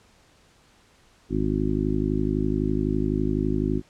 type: harmonic tone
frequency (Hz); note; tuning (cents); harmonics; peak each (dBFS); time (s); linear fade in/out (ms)
51.91; G#1; 0; 1 / 2 / 3 / 4 / 5 / 6 / 7; -29 / -32 / -29 / -32 / -27 / -29 / -29; 1.29-3.82; 50
effects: pink hiss -58 dBFS RMS until 3.89 s + low-pass 8000 Hz 12 dB/octave